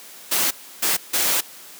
white noise bursts at uneven times, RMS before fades -20 dBFS, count 3, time 0.31-0.51 / 0.82-0.97 / 1.13-1.41 s, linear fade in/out 10 ms, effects white hiss -42 dBFS RMS until 1.79 s + high-pass 200 Hz 12 dB/octave

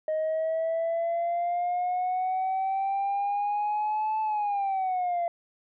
sine exponential two-way sweep, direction up then down, 622.3 to 873 to 681 Hz, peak -23 dBFS, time 0.08-5.28 s, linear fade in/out 2 ms, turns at 4.21 s, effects tanh soft clip ceiling -23 dBFS

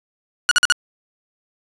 sawtooth tone bursts, 1453 Hz, F#6, 32 cents flat, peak -7 dBFS, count 4, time 0.49-0.723 s, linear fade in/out 0 ms, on 23 ms, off 47 ms, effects resampled to 24000 Hz + 8-bit

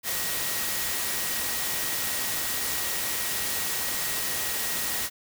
sine tone in noise, 1898 Hz, A#6, 31 cents sharp, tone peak -39 dBFS, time 0.03-5.1 s, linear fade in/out 50 ms, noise white, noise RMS -29 dBFS, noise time 0.03-5.1 s, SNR -13 dB, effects none

